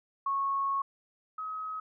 sine tone pair in turn, 1100 / 1272.5 Hz, C#6 / D#6, -14 / +39 cents, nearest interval minor third, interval 253 cents, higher second, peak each -27 / -34 dBFS, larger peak first, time 0.26-0.82 / 1.38-1.8 s, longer first, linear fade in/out 5 ms, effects none

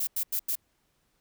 violet noise bursts, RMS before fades -29 dBFS, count 4, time 0-0.555 s, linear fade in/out 5 ms, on 72 ms, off 89 ms, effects pink hiss -72 dBFS RMS until 1.2 s

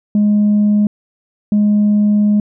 sine tone pair in turn, 208.2 / 208.2 Hz, G#3 / G#3, +5 / +5 cents, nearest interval unison, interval 0 cents, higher neither, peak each -7 dBFS, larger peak neither, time 0.15-0.87 / 1.52-2.4 s, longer second, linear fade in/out 2 ms, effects tanh soft clip ceiling -7 dBFS

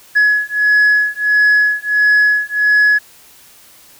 sine beating tone pair, 1689 / 1690.5 Hz, G#6 / G#6, +29 / +30 cents, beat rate 1.5 Hz, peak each -11 dBFS, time 0.15-2.99 s, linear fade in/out 20 ms, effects tanh soft clip ceiling -6 dBFS + white hiss -44 dBFS RMS until 3.99 s

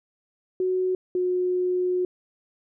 sine tone pair in turn, 370 / 363 Hz, F#4 / F#4, 0 / -33 cents, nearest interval unison, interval 33 cents, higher first, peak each -21 dBFS, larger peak neither, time 0.6-0.95 / 1.15-2.05 s, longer second, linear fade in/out 2 ms, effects none

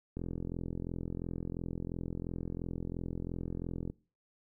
click train, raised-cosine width 3 ms, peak -25 dBFS, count 161, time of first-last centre 0.17-3.9 s, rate 42.9 Hz, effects noise-tail reverb RT60 0.4 s tail -24 dB re dry

